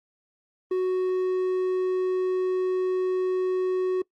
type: tone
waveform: triangle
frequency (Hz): 370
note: F#4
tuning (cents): 0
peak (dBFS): -20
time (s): 0.71-4.02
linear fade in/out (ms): 5
effects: noise-tail reverb RT60 0.1 s tail -23 dB re dry + Opus 24 kbps